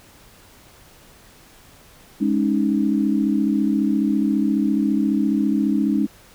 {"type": "chord", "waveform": "sine", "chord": "Ab suspended fourth", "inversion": "none", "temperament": "just", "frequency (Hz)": [207.7, 276.9, 311.5], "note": ["Ab3", "Db4", "Eb4"], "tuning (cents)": [0, -2, 2], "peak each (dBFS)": [-20, -21, -22], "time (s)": [2.2, 6.07], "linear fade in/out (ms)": 20, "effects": ["pink hiss -49 dBFS RMS until 6.34 s"]}